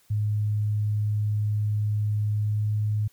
sine tone with pitch glide, 105.3 to 105.97 Hz, G#2 to G#2, +24 to +35 cents, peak -22 dBFS, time 0.1-3.08 s, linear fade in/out 10 ms, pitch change +11 cents, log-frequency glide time 2.36-2.68 s, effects white hiss -62 dBFS RMS until 3.12 s

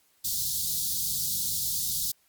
white band-stop noise, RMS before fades -29 dBFS, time 0.24-2.12 s, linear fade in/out 10 ms, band 200 to 3700 Hz, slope 48 dB/octave, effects white hiss -66 dBFS RMS until 2.28 s + Opus 48 kbps

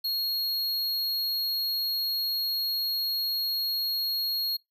square tone, 4294 Hz, C8, 44 cents sharp, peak -27 dBFS, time 0.04-4.57 s, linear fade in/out 10 ms, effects noise-tail reverb RT60 0.2 s tail -23 dB re dry

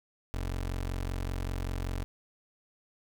25% pulse tone, 45.2 Hz, F#1, 40 cents flat, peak -28 dBFS, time 0.34-2.04 s, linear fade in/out 0 ms, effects 10-bit

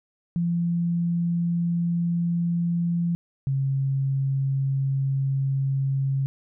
sine tone pair in turn, 171.3 / 135.96 Hz, F3 / C#3, -33 / -33 cents, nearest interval major third, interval 400 cents, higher first, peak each -21 dBFS, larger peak neither, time 0.36-3.15 / 3.47-6.26 s, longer neither, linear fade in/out 0 ms, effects none

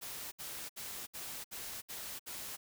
white noise bursts, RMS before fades -44 dBFS, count 7, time 0.01-2.57 s, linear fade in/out 20 ms, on 310 ms, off 65 ms, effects none

